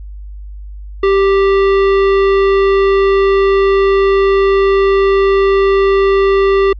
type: tone with hard clipping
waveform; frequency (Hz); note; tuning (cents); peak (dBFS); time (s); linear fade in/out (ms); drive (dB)
sine; 392; G4; 0; -10; 1.03-6.73; 5; 14
effects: added 50 Hz sine -26 dBFS peak until 6.79 s + resampled to 11025 Hz